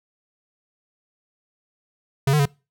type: tone with pitch steps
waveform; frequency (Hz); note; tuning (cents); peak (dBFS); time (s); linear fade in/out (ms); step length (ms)
square; 137 / 150.4 / 141.1; C#3 / D3 / C#3; -20 / +42 / +31; -16; 2.27-2.456; 5; 62
effects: noise-tail reverb RT60 0.3 s tail -25 dB re dry